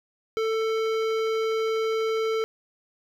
sine tone with hard clipping, 443.9 Hz, A4, 15 cents sharp, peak -25 dBFS, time 0.37-2.44 s, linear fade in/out 0 ms, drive 16 dB, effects none

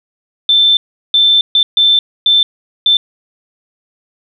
sine tone bursts at uneven times, 3546 Hz, A7, 13 cents sharp, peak -6 dBFS, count 6, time 0.49-0.77 / 1.14-1.41 / 1.55-1.63 / 1.77-1.99 / 2.26-2.43 / 2.86-2.97 s, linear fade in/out 2 ms, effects none

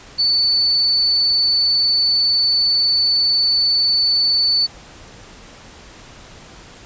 sine tone, 4489 Hz, C#8, 21 cents sharp, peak -13 dBFS, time 0.18-4.67 s, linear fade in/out 20 ms, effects pink hiss -41 dBFS RMS until 6.85 s + resampled to 16000 Hz

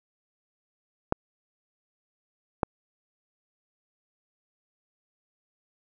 clicks, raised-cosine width 1 ms, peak -8 dBFS, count 2, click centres 1.124 / 2.632 s, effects none

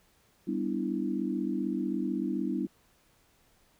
sine chord, E minor seventh, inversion first, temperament equal, 196 / 246.9 / 293.7 / 329.6 Hz, G3 / B3 / D4 / E4, 0 / 0 / 0 / 0 cents, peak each -34 dBFS, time 0.47-2.67 s, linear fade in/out 10 ms, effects pink hiss -66 dBFS RMS until 3.79 s

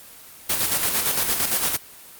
white noise with tremolo, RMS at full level -20 dBFS, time 0.49-1.77 s, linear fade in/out 10 ms, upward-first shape square, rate 8.8 Hz, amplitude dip 45%, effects white hiss -44 dBFS RMS until 2.19 s + Opus 24 kbps

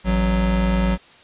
square tone pair together, 55 / 185 Hz, A1 / F#3, 0 / 0 cents, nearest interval octave + major sixth, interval 2100 cents, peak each -20 dBFS, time 0.04-0.98 s, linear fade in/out 50 ms, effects white hiss -48 dBFS RMS until 1.23 s + resampled to 8000 Hz

